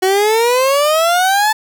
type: exponential sweep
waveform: 30% pulse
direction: up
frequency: 369.5 to 880 Hz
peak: -8 dBFS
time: 0.02-1.53 s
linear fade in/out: 10 ms
effects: none